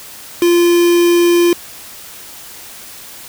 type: tone with quantisation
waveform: triangle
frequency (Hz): 346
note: F4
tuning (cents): -16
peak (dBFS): -6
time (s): 0.42-1.53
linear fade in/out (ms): 2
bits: 3
effects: white hiss -34 dBFS RMS until 3.28 s